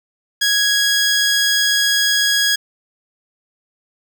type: tone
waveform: 15% pulse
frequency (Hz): 1658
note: G#6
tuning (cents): -3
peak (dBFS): -7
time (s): 0.41-2.56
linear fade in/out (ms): 10
effects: none